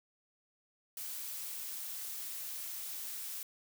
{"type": "noise", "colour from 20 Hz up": "blue", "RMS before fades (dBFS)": -42, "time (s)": [0.97, 3.43], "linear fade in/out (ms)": 2, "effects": []}